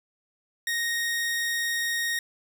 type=tone; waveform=sawtooth; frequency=1864.7 Hz; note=A#6; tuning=in tune; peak=-22 dBFS; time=0.67-2.19 s; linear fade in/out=2 ms; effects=none